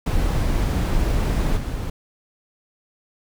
brown noise with level steps, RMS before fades -20 / -26 dBFS, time 0.06-1.9 s, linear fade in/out 5 ms, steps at 1.56 s, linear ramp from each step 20 ms, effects none

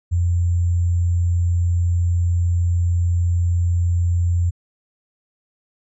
sine tone with sample-and-hold, 86.8 Hz, F2, 10 cents flat, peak -15 dBFS, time 0.11-4.51 s, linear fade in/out 20 ms, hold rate 7350 Hz, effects resampled to 22050 Hz

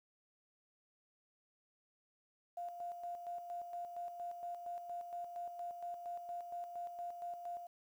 sine tone with tremolo, 698.5 Hz, F5, in tune, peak -40 dBFS, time 2.57-7.67 s, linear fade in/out 5 ms, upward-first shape square, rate 4.3 Hz, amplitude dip 50%, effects 11-bit

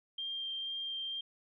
sine tone with vibrato, 3182 Hz, G7, 25 cents sharp, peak -36 dBFS, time 0.18-1.21 s, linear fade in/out 5 ms, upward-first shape sine, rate 2.1 Hz, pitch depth 8 cents each way, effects none

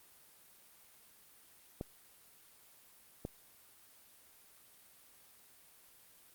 clicks, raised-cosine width 2 ms, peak -25 dBFS, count 2, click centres 1.811 / 3.251 s, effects white hiss -62 dBFS RMS until 6.34 s + Opus 32 kbps

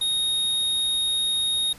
square tone, 3729 Hz, A#7, in tune, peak -22 dBFS, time 0.01-1.73 s, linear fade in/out 5 ms, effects pink hiss -47 dBFS RMS until 1.78 s + resampled to 32000 Hz

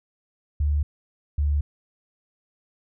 sine tone pair in turn, 73.4 / 72.85 Hz, D2 / D2, 0 / -13 cents, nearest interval unison, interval 13 cents, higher first, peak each -19 dBFS, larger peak neither, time 0.6-0.83 / 1.38-1.61 s, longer neither, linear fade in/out 5 ms, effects none

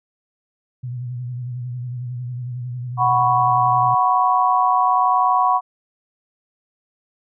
sine tone with vibrato, 123.47 Hz, B2, in tune, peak -25 dBFS, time 0.83-3.95 s, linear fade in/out 10 ms, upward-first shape sine, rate 11 Hz, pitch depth 53 cents each way
sine chord, F# suspended fourth, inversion none, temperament equal, 740 / 987.8 / 1108.7 Hz, F#5 / B5 / C#6, 0 / 0 / 0 cents, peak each -18 dBFS, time 2.97-5.61 s, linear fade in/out 50 ms
effects none

